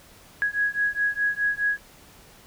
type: beating tone pair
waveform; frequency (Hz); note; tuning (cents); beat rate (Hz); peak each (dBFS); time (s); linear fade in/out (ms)
sine; 1661.2 / 1666; G#6 / G#6; 0 / +5; 4.8; -25; 0.42-1.78; 0
effects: pink hiss -51 dBFS RMS until 2.46 s